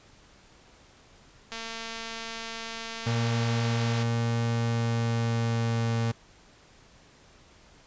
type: click train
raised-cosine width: 0.2 ms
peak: -20 dBFS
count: 570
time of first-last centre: 1.52-4.027 s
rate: 227 Hz
type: tone with pitch glide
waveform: 35% pulse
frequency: 116.54 to 115.07 Hz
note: A#2 to A#2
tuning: 0 to -22 cents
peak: -23 dBFS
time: 3.06-6.12 s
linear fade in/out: 10 ms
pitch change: -22 cents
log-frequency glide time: 4.44-5.96 s
effects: pink hiss -56 dBFS RMS until 7.86 s + resampled to 16000 Hz